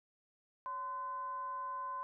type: tone with frequency modulation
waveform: sine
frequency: 1030 Hz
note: C6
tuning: 28 cents flat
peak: -38 dBFS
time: 0.66-2.03 s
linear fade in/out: 0 ms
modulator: 470 Hz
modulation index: 0.3
effects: none